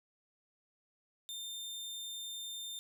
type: tone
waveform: sawtooth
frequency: 3610 Hz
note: A7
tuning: 44 cents sharp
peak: -38 dBFS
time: 1.29-2.79 s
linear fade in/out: 0 ms
effects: none